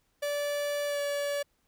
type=tone with pitch glide; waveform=45% pulse; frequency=580 to 573 Hz; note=D5 to D5; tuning=-22 to -43 cents; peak=-29 dBFS; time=0.22-1.43 s; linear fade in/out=10 ms; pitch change=-21 cents; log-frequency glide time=0.87-1 s; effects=pink hiss -73 dBFS RMS until 1.67 s